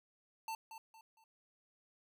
square tone with echo, 892 Hz, A5, 23 cents sharp, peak -40 dBFS, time 0.48-0.55 s, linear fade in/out 2 ms, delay 230 ms, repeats 3, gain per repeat -9 dB, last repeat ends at 1.24 s, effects none

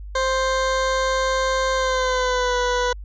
20% pulse tone with pitch glide, 525 to 492.7 Hz, C5 to B4, +6 to -4 cents, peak -14 dBFS, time 0.15-2.93 s, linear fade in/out 5 ms, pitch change -110 cents, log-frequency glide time 1.74-2.56 s, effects added 50 Hz sine -32 dBFS peak until 3.04 s + resampled to 16000 Hz

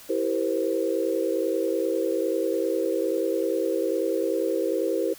sine chord, C dominant seventh, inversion first, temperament equal with one note detuned, 329.6 / 392 / 473.2 / 523.3 Hz, E4 / G4 / Bb4 / C5, 0 / 0 / +26 / 0 cents, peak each -28 dBFS, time 0.09-5.14 s, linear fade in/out 10 ms, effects white hiss -47 dBFS RMS until 5.18 s

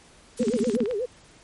blue noise, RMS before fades -38 dBFS, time 0.37-0.76 s, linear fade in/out 5 ms
sine tone with vibrato, 450 Hz, A4, 39 cents sharp, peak -24 dBFS, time 0.39-1.06 s, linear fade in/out 10 ms, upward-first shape sine, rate 8.2 Hz, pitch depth 230 cents each way
sine tone bursts, 232.5 Hz, A#3, 4 cents flat, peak -20 dBFS, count 7, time 0.4-0.838 s, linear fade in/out 5 ms, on 36 ms, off 31 ms
click train, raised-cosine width 0.3 ms, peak -21 dBFS, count 10, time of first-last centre 0.43-0.911 s, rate 18.7 Hz
effects pink hiss -53 dBFS RMS until 1.43 s + MP3 48 kbps

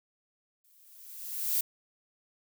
violet noise with exponential growth, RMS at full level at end -26 dBFS, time 0.64-1.61 s, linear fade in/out 5 ms, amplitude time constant 210 ms, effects none

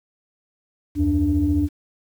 sine tone cluster, 74.2 / 88.5 / 293.1 Hz, D2 / F2 / D4, +18 / +23 / -3 cents, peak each -23 / -22 / -18 dBFS, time 0.95-1.69 s, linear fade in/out 50 ms, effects tanh soft clip ceiling -9 dBFS + 8-bit

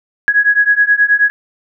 sine beating tone pair, 1661.2 / 1670.6 Hz, G#6 / G#6, 0 / +10 cents, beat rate 9.4 Hz, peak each -12 / -11 dBFS, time 0.28-1.3 s, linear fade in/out 0 ms, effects none

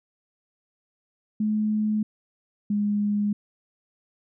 sine tone pair in turn, 213.6 / 206.4 Hz, G#3 / G#3, +49 / -10 cents, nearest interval minor second, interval 59 cents, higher first, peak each -21 / -21 dBFS, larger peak neither, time 1.4-2.03 / 2.7-3.33 s, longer neither, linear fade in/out 5 ms, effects none

